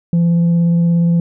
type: tone with vibrato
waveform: sine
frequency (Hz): 170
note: F3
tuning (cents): -46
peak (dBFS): -7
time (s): 0.13-1.2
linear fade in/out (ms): 2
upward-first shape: sine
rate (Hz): 17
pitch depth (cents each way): 9
effects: tanh soft clip ceiling -9 dBFS